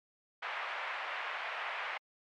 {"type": "band-pass noise", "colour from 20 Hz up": "white", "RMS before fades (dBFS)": -39, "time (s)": [0.42, 1.98], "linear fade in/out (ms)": 10, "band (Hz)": [640, 2400], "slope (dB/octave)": 24, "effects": ["MP3 96 kbps"]}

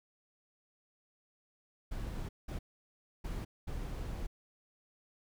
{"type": "noise bursts at uneven times", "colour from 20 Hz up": "brown", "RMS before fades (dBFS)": -39, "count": 4, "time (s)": [[1.91, 2.29], [2.48, 2.59], [3.24, 3.45], [3.67, 4.27]], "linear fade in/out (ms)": 10, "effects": []}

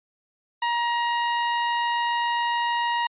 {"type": "tone", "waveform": "sawtooth", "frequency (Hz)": 947, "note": "A#5", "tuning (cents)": 27, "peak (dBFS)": -18, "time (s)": [0.62, 3.07], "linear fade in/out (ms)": 5, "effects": ["resampled to 8000 Hz"]}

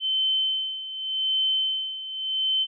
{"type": "tone with tremolo", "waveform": "sine", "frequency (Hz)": 3075, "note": "G7", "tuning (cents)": -34, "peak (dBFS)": -20, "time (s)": [0, 2.67], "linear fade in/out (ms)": 50, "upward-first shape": "sine", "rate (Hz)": 0.86, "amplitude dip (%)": 75, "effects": []}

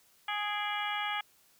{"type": "harmonic tone with a mistuned harmonic", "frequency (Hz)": 415.3, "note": "G#4", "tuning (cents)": 0, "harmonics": [2, 3, 4, 5, 6, 7, 8], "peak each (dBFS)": [-36, -38, -39, -40, -41, -41, -42], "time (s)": [0.28, 1.21], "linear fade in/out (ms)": 5, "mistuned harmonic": 6, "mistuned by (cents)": -91, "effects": ["white hiss -65 dBFS RMS until 1.59 s"]}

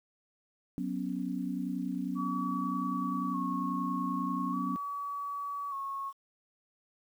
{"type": "chord", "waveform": "sine", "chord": "F# suspended fourth", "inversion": "none", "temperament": "equal", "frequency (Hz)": [185, 246.9, 277.2], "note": ["F#3", "B3", "C#4"], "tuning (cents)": [0, 0, 0], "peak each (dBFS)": -36, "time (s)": [0.78, 4.76], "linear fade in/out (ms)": 0}
{"type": "tone with vibrato", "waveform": "sine", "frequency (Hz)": 1117, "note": "C#6", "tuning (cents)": 13, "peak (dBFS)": -34, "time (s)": [2.15, 6.13], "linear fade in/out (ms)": 50, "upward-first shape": "square", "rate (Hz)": 0.42, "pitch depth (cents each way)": 32}
{"effects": ["10-bit"]}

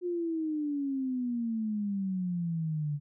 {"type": "exponential sweep", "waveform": "sine", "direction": "down", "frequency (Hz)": [360, 143.7], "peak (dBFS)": -29, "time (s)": [0.01, 3], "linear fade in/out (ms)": 50, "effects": []}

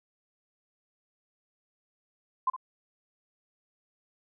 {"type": "tone with echo", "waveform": "sine", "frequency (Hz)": 1034, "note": "C6", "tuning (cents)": -21, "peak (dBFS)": -22, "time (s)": [2.47, 2.5], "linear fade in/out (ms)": 5, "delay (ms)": 64, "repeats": 1, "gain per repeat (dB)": -13, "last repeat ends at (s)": 2.564, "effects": []}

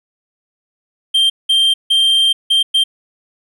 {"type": "tone bursts at uneven times", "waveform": "triangle", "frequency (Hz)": 3164, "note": "G7", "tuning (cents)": 15, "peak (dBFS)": -8, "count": 5, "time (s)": [[1.14, 1.3], [1.49, 1.74], [1.9, 2.33], [2.5, 2.63], [2.74, 2.84]], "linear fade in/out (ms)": 10, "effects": []}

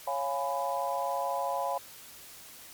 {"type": "chord", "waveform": "sine", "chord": "C# dominant seventh", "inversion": "none", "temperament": "equal with one note detuned", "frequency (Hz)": [554.4, 698.5, 830.6, 997.5], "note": ["C#5", "E#5", "G#5", "B5"], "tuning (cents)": [0, 0, 0, 17], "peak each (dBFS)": -34, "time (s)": [0.07, 1.78], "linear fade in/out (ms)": 5, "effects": ["white hiss -49 dBFS RMS until 2.73 s", "MP3 96 kbps"]}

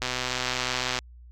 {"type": "click train", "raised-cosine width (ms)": 0.2, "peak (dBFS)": -10, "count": 123, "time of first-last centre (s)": [0.02, 0.988], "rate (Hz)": 126, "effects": ["added 60 Hz sine -45 dBFS peak until 1.31 s", "AAC 48 kbps"]}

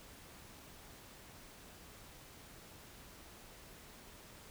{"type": "silence", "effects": ["pink hiss -56 dBFS RMS until 4.5 s"]}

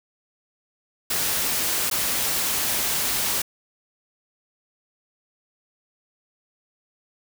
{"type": "noise with dropouts", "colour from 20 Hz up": "white", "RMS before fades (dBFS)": -24, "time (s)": [1.1, 3.42], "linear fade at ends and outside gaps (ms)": 5, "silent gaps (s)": [1.9, 1.912], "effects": []}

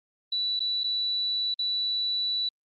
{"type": "tone with dropouts", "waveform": "sine", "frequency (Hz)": 3951, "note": "B7", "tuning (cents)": 0, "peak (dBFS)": -25, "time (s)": [0.32, 2.49], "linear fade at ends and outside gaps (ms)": 5, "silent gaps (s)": [[0.594, 0.603], [0.835, 0.841], [1.542, 1.59]], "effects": ["Opus 48 kbps"]}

